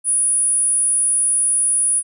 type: tone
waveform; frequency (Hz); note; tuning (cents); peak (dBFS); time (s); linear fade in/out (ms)
sine; 9770; D#9; -33; -14; 0.04-2.03; 50
effects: none